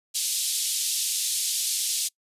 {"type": "band-pass noise", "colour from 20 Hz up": "white", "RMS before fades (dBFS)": -27, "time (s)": [0.14, 2.09], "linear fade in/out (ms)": 20, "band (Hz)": [3300, 11000], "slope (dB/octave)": 24, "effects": ["noise-tail reverb RT60 0.1 s tail -25 dB re dry", "resampled to 32000 Hz"]}